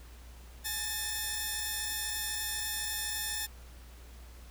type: tone pair together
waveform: 5% pulse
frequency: 847.6 / 1796 Hz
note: G#5 / A6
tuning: +35 / +35 cents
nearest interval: octave + minor second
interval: 1300 cents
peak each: -28 / -23 dBFS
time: 0.64-3.47 s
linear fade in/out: 20 ms
effects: added 60 Hz sine -48 dBFS peak until 4.5 s + pink hiss -57 dBFS RMS until 4.5 s